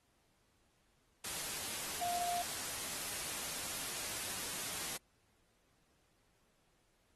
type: tone in noise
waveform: sine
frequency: 703 Hz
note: F5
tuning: 11 cents sharp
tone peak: -36 dBFS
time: 2.01-2.42 s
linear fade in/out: 5 ms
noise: white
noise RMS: -41 dBFS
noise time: 1.24-4.97 s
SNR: +2 dB
effects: pink hiss -75 dBFS RMS until 7.15 s + AAC 32 kbps